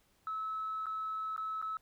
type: tone with dropouts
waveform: sine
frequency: 1298 Hz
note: E6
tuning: 27 cents flat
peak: -34 dBFS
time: 0.27-1.77 s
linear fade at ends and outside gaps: 1 ms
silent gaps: 0.858-0.866 / 1.364-1.378 / 1.616-1.625 s
effects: tanh soft clip ceiling -30 dBFS + pink hiss -71 dBFS RMS until 1.81 s